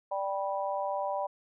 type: harmonic tone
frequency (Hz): 196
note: G3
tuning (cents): 0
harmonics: 3 / 4 / 5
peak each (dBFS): -33 / -34 / -35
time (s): 0.11-1.27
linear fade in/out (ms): 10
effects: none